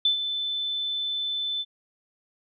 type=tone with ADSR envelope; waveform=sine; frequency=3520 Hz; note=A7; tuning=in tune; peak=-17 dBFS; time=0.05-1.65 s; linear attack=4 ms; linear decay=110 ms; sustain=-9 dB; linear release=43 ms; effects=none